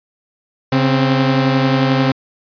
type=tone pair together; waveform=sawtooth; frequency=136.43 / 261.6 Hz; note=C#3 / C4; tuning=-27 / 0 cents; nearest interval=major seventh; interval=1127 cents; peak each=-11 dBFS; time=0.72-2.12 s; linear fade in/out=5 ms; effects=resampled to 11025 Hz